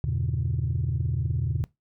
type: chord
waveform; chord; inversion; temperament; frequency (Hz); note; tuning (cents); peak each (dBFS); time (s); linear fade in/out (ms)
sine; E diminished seventh; none; just; 82.41 / 98.89 / 118.67 / 142.4; E2 / G2 / Bb2 / Db3; 0 / +16 / +31 / +47; -28 / -31 / -27 / -28; 0.04-1.64; 0
effects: noise-tail reverb RT60 0.2 s tail -23 dB re dry + tanh soft clip ceiling -18 dBFS